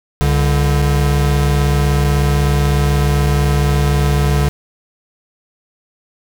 square tone pair together, 67.9 / 143.98 Hz, C#2 / D3, -35 / -34 cents, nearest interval octave + minor second, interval 1301 cents, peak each -15 dBFS, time 0.21-4.49 s, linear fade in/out 0 ms, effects none

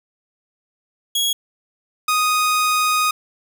sawtooth tone pair in turn, 3322 / 1244.3 Hz, G#7 / D#6, 0 / 0 cents, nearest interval octave + perfect fourth, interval 1700 cents, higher first, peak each -14 / -12 dBFS, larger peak second, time 1.15-1.33 / 2.08-3.11 s, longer second, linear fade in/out 5 ms, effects none

